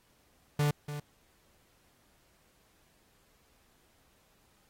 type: tone with echo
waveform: 45% pulse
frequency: 146.83 Hz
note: D3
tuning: in tune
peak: -25 dBFS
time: 0.59-0.71 s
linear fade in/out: 5 ms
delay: 290 ms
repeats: 1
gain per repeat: -11 dB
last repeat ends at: 1 s
effects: pink hiss -68 dBFS RMS until 4.69 s + AAC 48 kbps

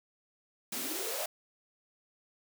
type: noise with high-pass filter sweep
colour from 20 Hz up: white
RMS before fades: -36 dBFS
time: 0.72-1.26 s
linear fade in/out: 5 ms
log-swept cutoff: 210 to 660 Hz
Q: 9.2
effects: none

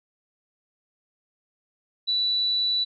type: tone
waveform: sine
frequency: 3955 Hz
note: B7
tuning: 2 cents sharp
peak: -21 dBFS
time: 2.07-2.85 s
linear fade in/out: 20 ms
effects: none

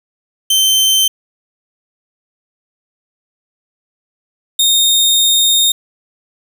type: tone pair in turn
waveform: sawtooth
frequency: 3101 / 3684 Hz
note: G7 / A#7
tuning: -19 / -21 cents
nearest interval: minor third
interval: 298 cents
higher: second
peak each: -6 dBFS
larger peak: neither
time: 0.5-1.08 / 4.59-5.72 s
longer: second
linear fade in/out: 5 ms
effects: none

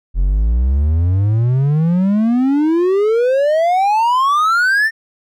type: exponential sweep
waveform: triangle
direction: up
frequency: 42.7 to 1831 Hz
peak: -9 dBFS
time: 0.14-4.91 s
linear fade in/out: 50 ms
effects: none

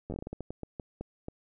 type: slowing click train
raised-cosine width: 2 ms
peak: -24 dBFS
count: 15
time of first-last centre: 0.1-1.284 s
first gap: 10 ms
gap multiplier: 1.29
effects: none

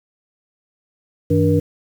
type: tone cluster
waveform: sine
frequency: 97 / 159.7 / 291.9 / 476.8 Hz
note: G2 / D#3 / D4 / A#4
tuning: -18 / +45 / -10 / +39 cents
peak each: -18 dBFS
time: 1.3-1.6 s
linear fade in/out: 10 ms
effects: 7-bit

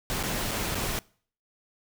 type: noise with dropouts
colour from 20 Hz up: pink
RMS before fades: -30 dBFS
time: 0.1-0.99 s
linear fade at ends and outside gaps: 0 ms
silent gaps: 0.228-0.236 / 0.511-0.515 / 0.747-0.753 s
effects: noise-tail reverb RT60 0.5 s tail -24 dB re dry

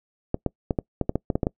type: clicks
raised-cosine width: 2 ms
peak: -9 dBFS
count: 11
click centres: 0.344 / 0.463 / 0.708 / 0.788 / 1.013 / 1.094 / 1.156 / 1.302 / 1.355 / 1.432 / 1.469 s
effects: noise-tail reverb RT60 0.1 s tail -25 dB re dry

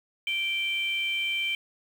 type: tone pair together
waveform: sine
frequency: 2349 / 3112 Hz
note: D7 / G7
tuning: 0 / -13 cents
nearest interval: perfect fourth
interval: 487 cents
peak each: -27 / -29 dBFS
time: 0.27-1.55 s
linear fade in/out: 2 ms
effects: tanh soft clip ceiling -19 dBFS + 8-bit

